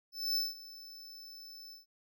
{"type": "tone with ADSR envelope", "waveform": "square", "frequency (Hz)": 5274, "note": "E8", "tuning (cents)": 0, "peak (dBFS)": -29, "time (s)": [0.12, 1.86], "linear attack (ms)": 240, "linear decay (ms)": 180, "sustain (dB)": -19, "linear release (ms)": 140, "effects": []}